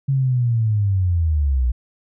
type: linear sweep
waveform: sine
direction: down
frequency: 138.59 to 58.4 Hz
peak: -15 dBFS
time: 0.08-1.72 s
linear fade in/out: 10 ms
effects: none